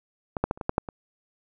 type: clicks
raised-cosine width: 1 ms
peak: -14 / -8 / -11 / -30 / -18 / -9 / -7 / -21 dBFS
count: 8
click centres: 0.368 / 0.44 / 0.511 / 0.575 / 0.612 / 0.694 / 0.781 / 0.888 s
effects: none